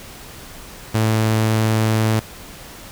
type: tone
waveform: sawtooth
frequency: 110 Hz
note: A2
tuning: in tune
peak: -11 dBFS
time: 0.94-2.2 s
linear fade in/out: 10 ms
effects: pink hiss -38 dBFS RMS until 2.91 s